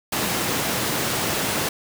pink high-pass noise, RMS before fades -24 dBFS, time 0.12-1.69 s, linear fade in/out 5 ms, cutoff 140 Hz, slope 12 dB/octave, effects none

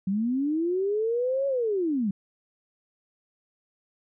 sine linear two-way sweep, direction up then down, 184.9 to 559 to 184.9 Hz, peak -23 dBFS, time 0.07-2.11 s, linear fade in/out 5 ms, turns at 1.47 s, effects none

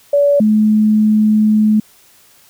sine tone pair in turn, 572 / 214.3 Hz, D5 / A3, -46 / -45 cents, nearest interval octave + perfect fourth, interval 1699 cents, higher first, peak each -8 dBFS, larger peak neither, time 0.13-0.4 / 0.4-1.8 s, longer second, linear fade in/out 5 ms, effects white hiss -48 dBFS RMS until 2.49 s

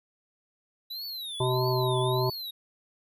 square tone with vibrato, 3907 Hz, B7, 19 cents flat, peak -35 dBFS, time 0.9-2.51 s, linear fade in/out 10 ms, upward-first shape triangle, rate 1.6 Hz, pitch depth 250 cents each way
harmonic tone, 127 Hz, B2, 49 cents sharp, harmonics 1 / 3 / 5 / 7 / 8, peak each -27 / -28 / -33 / -33 / -33 dBFS, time 1.4-2.3 s, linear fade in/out 5 ms
effects none

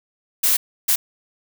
blue noise bursts at uneven times, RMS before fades -17 dBFS, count 2, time 0.43-0.57 / 0.88-0.96 s, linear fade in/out 10 ms, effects none

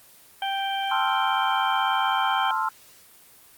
harmonic tone, 784 Hz, G5, in tune, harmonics 1 / 2 / 3 / 4, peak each -26 / -33 / -37 / -31 dBFS, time 0.42-2.51 s, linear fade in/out 2 ms
sine chord, F major seventh, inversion first, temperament equal, 880 / 1046.5 / 1318.5 / 1396.9 Hz, A5 / C6 / E6 / F6, 0 / 0 / 0 / 0 cents, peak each -27 / -27 / -30 / -30 dBFS, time 0.91-2.69 s, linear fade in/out 5 ms
effects white hiss -52 dBFS RMS until 3.57 s + Opus 24 kbps

